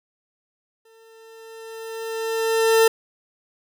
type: tone with exponential growth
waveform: 40% pulse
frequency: 449.5 Hz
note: A4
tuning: 37 cents sharp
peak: -11 dBFS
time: 0.85-2.88 s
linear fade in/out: 5 ms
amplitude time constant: 440 ms
effects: none